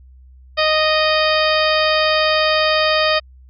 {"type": "harmonic tone with a mistuned harmonic", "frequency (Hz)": 620, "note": "D#5", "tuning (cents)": -6, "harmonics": [1, 2, 3, 4, 5, 6, 7, 8], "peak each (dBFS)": [-17, -20, -22, -23, -24, -25, -25, -26], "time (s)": [0.57, 3.2], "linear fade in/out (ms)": 20, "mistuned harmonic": 7, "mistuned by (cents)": 91, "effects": ["added 64 Hz sine -41 dBFS peak until 3.49 s"]}